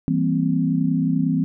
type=chord; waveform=sine; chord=C dominant seventh; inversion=first; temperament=equal; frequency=164.81 / 196 / 233.1 / 261.6 Hz; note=E3 / G3 / Bb3 / C4; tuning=0 / 0 / 0 / 0 cents; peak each=-21 / -26 / -26 / -21 dBFS; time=0.08-1.44 s; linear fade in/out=0 ms; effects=none